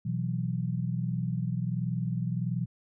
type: chord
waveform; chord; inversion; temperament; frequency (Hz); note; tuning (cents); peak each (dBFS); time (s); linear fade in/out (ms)
sine; B suspended fourth; none; equal; 123.47 / 164.81 / 185; B2 / E3 / F#3; 0 / 0 / 0; -31 / -32 / -34; 0.05-2.66; 10
effects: none